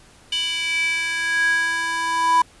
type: tone with high-pass filter sweep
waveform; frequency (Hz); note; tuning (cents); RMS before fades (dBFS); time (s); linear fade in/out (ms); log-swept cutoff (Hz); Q
square; 330.5; E4; +5; -21; 0.32-2.42; 5; 3000 to 1000; 7
effects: pink hiss -50 dBFS RMS until 2.6 s + resampled to 24000 Hz